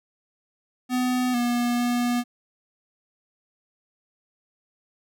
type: tone with pitch steps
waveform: square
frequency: 251.1 / 241 / 242.4 Hz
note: B3 / B3 / B3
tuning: +29 / -42 / -32 cents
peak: -22 dBFS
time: 0.89-2.24 s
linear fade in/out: 50 ms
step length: 450 ms
effects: none